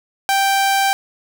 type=tone; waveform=sawtooth; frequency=784 Hz; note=G5; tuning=in tune; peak=-10 dBFS; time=0.29-0.93 s; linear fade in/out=0 ms; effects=none